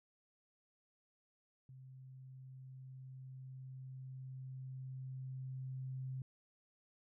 sine tone with level ramp, 130.81 Hz, C3, in tune, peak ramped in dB -53 to -40 dBFS, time 1.69-6.22 s, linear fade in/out 2 ms, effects none

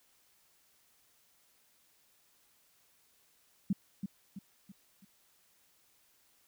sine tone with echo, 196 Hz, G3, in tune, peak -26 dBFS, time 3.7-3.73 s, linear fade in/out 5 ms, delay 330 ms, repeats 4, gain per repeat -7 dB, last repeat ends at 5.05 s, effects white hiss -69 dBFS RMS until 6.47 s

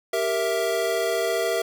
square chord, E diminished, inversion first, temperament equal, 392 / 466.2 / 659.3 Hz, G4 / Bb4 / E5, 0 / 0 / 0 cents, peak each -29 / -27 / -26 dBFS, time 0.13-1.62 s, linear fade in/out 5 ms, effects none

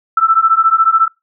sine beating tone pair, 1318.5 / 1332.5 Hz, E6 / E6, 0 / +18 cents, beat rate 14 Hz, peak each -11 dBFS, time 0.17-1.08 s, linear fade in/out 5 ms, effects noise-tail reverb RT60 0.2 s tail -26 dB re dry

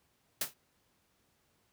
white noise with exponential decay, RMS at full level -28 dBFS, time 0.41-0.54 s, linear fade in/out 5 ms, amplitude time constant 28 ms, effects pink hiss -73 dBFS RMS until 1.72 s + high-pass 60 Hz 12 dB/octave

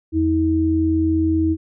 sine tone pair together, 84.3 / 319.7 Hz, E2 / D#4, +39 / +47 cents, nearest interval octave + major seventh, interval 2308 cents, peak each -21 / -16 dBFS, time 0.12-1.57 s, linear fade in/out 50 ms, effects none

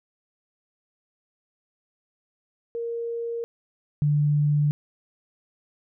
sine tone pair in turn, 466.2 / 147.4 Hz, A#4 / D3, 0 / +7 cents, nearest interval octave + minor sixth, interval 1993 cents, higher first, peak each -27 / -18 dBFS, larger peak second, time 2.75-3.44 / 4.02-4.71 s, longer neither, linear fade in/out 0 ms, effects none

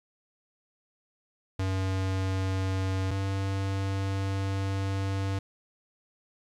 square tone pair in turn, 95 / 97.28 Hz, F#2 / G2, +46 / -13 cents, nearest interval unison, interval 41 cents, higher second, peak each -27 / -28 dBFS, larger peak first, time 1.59-3.11 / 3.11-5.39 s, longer second, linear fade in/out 5 ms, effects low-pass 7000 Hz 12 dB/octave + 10-bit

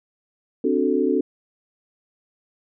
sine chord, D dominant seventh, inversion third, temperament equal, 261.6 / 293.7 / 370 / 440 Hz, C4 / D4 / F#4 / A4, 0 / 0 / 0 / 0 cents, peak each -23 dBFS, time 0.64-1.21 s, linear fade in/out 5 ms, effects none

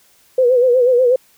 sine tone with vibrato, 498.3 Hz, B4, 15 cents sharp, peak -9 dBFS, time 0.38-1.16 s, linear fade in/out 5 ms, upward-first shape sine, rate 8.2 Hz, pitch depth 77 cents each way, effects white hiss -53 dBFS RMS until 1.37 s

